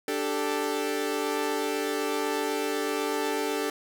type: chord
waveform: sawtooth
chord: D suspended fourth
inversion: none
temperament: equal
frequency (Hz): 293.7 / 392 / 440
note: D4 / G4 / A4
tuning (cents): 0 / 0 / 0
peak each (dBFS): -28 / -28 / -26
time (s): 0.08-3.7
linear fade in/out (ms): 2
effects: none